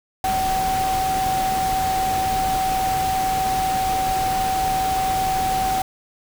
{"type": "tone in noise", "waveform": "sine", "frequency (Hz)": 760, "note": "F#5", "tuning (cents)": 46, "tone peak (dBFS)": -19, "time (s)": [0.24, 5.82], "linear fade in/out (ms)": 2, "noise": "pink", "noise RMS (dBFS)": -28, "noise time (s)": [0.24, 5.82], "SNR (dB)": 6, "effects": []}